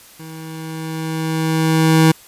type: tone with level ramp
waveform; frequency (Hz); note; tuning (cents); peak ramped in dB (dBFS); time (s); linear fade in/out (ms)
25% pulse; 160; D#3; +49; -29 to -4; 0.19-2.12; 10
effects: white hiss -44 dBFS RMS until 2.27 s + resampled to 32000 Hz